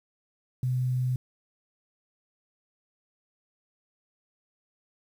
sine tone with quantisation, 126.8 Hz, B2, 46 cents sharp, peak -24 dBFS, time 0.63-1.16 s, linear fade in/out 2 ms, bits 9, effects none

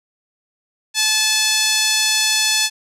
5% pulse tone with band-pass filter, 867 Hz, A5, 26 cents flat, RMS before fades -17 dBFS, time 0.94-2.7 s, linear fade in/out 50 ms, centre 4000 Hz, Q 0.71, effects none

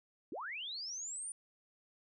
sine linear sweep, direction up, 241.5 to 9397 Hz, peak -40 dBFS, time 0.32-1.32 s, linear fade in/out 2 ms, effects none

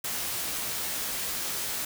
white noise with comb filter, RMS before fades -32 dBFS, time 0.04-1.85 s, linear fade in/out 5 ms, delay 17 ms, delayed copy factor +0.55, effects none

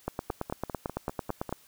two click trains, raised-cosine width 1 ms, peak -16 / -21 dBFS, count 14 / 7, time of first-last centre 0.08-1.526 / 0.3-1.493 s, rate 8.99 / 5.03 Hz, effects white hiss -59 dBFS RMS until 1.67 s

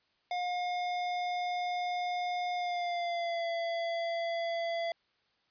square tone with pitch glide, 715 to 674.9 Hz, F5 to E5, +41 to +41 cents, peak -32 dBFS, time 0.31-4.92 s, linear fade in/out 2 ms, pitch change -100 cents, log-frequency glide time 2.55-3.47 s, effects white hiss -73 dBFS RMS until 5.5 s + resampled to 11025 Hz

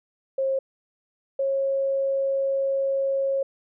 sine tone pair in turn, 536 / 544.4 Hz, C5 / C#5, +42 / -31 cents, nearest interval unison, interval 27 cents, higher second, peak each -21 dBFS, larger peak neither, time 0.38-0.59 / 1.39-3.43 s, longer second, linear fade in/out 5 ms, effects none

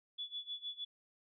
sine tone with tremolo, 3430 Hz, A7, 45 cents flat, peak -38 dBFS, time 0.18-0.85 s, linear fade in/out 10 ms, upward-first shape sine, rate 6.5 Hz, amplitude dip 90%, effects none

